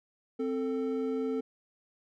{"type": "tone pair together", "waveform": "triangle", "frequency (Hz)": [261.6, 443.9], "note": ["C4", "A4"], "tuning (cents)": [0, 15], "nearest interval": "major sixth", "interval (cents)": 915, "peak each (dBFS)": [-30, -30], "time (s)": [0.39, 1.41], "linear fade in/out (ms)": 10, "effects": []}